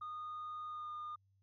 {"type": "tone with pitch glide", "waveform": "sine", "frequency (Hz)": [1230, 1216.6], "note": ["D#6", "D#6"], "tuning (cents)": [-20, -39], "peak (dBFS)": -40, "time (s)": [0.01, 1.16], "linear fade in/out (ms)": 10, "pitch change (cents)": -19, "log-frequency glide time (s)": [0.68, 0.9], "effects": ["tanh soft clip ceiling -40 dBFS", "added 97 Hz sine -70 dBFS peak until 1.42 s"]}